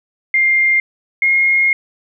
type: tone pair in turn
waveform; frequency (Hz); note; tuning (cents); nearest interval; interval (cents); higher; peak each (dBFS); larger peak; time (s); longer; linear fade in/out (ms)
sine; 2109 / 2145; C7 / C7; +13 / +42; unison; 29; second; -10 / -10; neither; 0.34-0.8 / 1.22-1.73; second; 2
effects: none